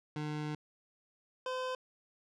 25% pulse tone pair in turn, 151 / 511.9 Hz, D3 / C5, +48 / -38 cents, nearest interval octave + major sixth, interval 2114 cents, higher second, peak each -32 / -31 dBFS, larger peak second, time 0.16-0.55 / 1.46-1.75 s, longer first, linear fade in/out 2 ms, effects low-pass 5000 Hz 12 dB/octave

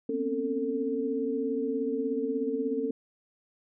sine tone cluster, 240.7 / 257 / 273.7 / 447.9 Hz, B3 / C4 / C#4 / A4, -44 / -31 / -22 / +31 cents, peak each -37 / -35 / -32 / -30 dBFS, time 0.09-2.91 s, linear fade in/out 5 ms, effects none

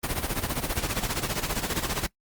pink noise with tremolo, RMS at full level -26 dBFS, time 0.03-2.07 s, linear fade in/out 10 ms, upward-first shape sine, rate 15 Hz, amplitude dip 75%, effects noise-tail reverb RT60 0.1 s tail -21 dB re dry + Opus 32 kbps

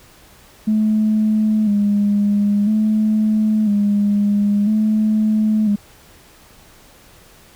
sine tone with vibrato, 210 Hz, G#3, 19 cents sharp, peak -12 dBFS, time 0.67-5.76 s, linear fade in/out 10 ms, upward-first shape square, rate 0.5 Hz, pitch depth 45 cents each way, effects tanh soft clip ceiling -8 dBFS + pink hiss -47 dBFS RMS until 7.55 s

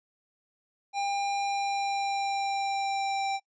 square tone with pitch glide, 800 to 784.9 Hz, G5 to G5, +35 to +2 cents, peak -28 dBFS, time 0.93-3.4 s, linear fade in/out 50 ms, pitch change -33 cents, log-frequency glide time 1.37-3.29 s, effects noise-tail reverb RT60 0.1 s tail -23 dB re dry + resampled to 16000 Hz

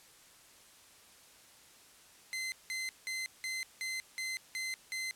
sawtooth tone bursts, 2063 Hz, C7, 25 cents flat, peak -32 dBFS, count 8, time 2.33-5.11 s, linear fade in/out 0 ms, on 190 ms, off 180 ms, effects white hiss -59 dBFS RMS until 5.15 s + low-pass 11000 Hz 12 dB/octave

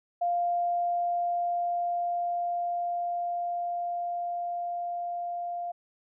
sine tone with level ramp, 698.5 Hz, F5, in tune, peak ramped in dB -24 to -31 dBFS, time 0.21-5.72 s, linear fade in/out 10 ms, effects none

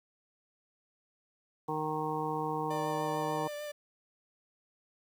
harmonic tone, 154.9 Hz, D#3, 7 cents flat, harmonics 1 / 2 / 3 / 5 / 6 / 7, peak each -40 / -39 / -37 / -38 / -37 / -40 dBFS, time 1.68-3.48 s, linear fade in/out 10 ms
45% pulse tone with vibrato, 592 Hz, D5, 14 cents sharp, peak -38 dBFS, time 2.7-3.72 s, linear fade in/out 10 ms, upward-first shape sine, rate 6.7 Hz, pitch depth 17 cents each way
effects 10-bit

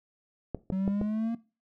clicks, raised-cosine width 2 ms, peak -18 dBFS, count 4, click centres 0.547 / 0.702 / 0.878 / 1.014 s
triangle exponential sweep, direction up, 186.7 to 233.1 Hz, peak -25 dBFS, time 0.72-1.35 s, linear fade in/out 5 ms
effects noise-tail reverb RT60 0.3 s tail -18 dB re dry

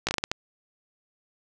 slowing click train, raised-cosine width 0.2 ms, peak -8 dBFS, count 7, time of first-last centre 0.07-0.315 s, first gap 17 ms, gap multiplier 1.35, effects none

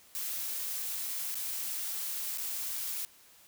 blue noise with dropouts, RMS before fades -36 dBFS, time 0.15-3.05 s, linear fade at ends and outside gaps 0 ms, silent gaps 1.345-1.354 / 2.375-2.382 s, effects white hiss -59 dBFS RMS until 3.47 s

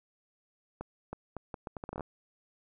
accelerating click train, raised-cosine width 1 ms, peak -24 dBFS, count 13, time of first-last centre 0.81-2.008 s, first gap 320 ms, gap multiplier 0.74, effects none

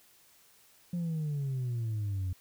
sine exponential sweep, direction down, 177.6 to 89.8 Hz, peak -28 dBFS, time 0.93-2.33 s, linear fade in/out 5 ms, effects tanh soft clip ceiling -29 dBFS + white hiss -62 dBFS RMS until 2.4 s

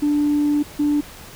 sine tone pair in turn, 293.7 / 293.7 Hz, D4 / D4, 0 / 0 cents, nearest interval unison, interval 0 cents, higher neither, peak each -14 dBFS, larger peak neither, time 0.02-0.63 / 0.79-1.01 s, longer first, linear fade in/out 10 ms, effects tanh soft clip ceiling -12 dBFS + pink hiss -40 dBFS RMS until 1.35 s

